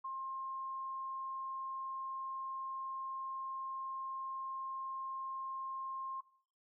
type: tone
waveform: sine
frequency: 1063 Hz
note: C6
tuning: 27 cents sharp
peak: -39 dBFS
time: 0.04-6.21 s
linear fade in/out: 10 ms
effects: noise-tail reverb RT60 0.5 s tail -18 dB re dry